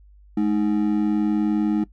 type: ring-modulated tone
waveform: triangle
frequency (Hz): 261.6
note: C4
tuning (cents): 0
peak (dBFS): -13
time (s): 0.37-1.84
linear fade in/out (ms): 5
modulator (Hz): 49.9
effects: noise-tail reverb RT60 0.1 s tail -19 dB re dry + added 50 Hz sine -47 dBFS peak until 1.92 s